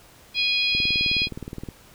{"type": "harmonic tone", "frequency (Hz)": 826, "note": "G#5", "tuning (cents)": -10, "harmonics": [3, 4, 5, 6], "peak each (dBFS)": [-23, -25, -27, -29], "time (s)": [0.34, 1.29], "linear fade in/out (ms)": 50}
{"type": "click train", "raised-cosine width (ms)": 3, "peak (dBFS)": -20, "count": 19, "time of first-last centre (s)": [0.75, 1.688], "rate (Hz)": 19.2}
{"effects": ["pink hiss -51 dBFS RMS until 1.94 s"]}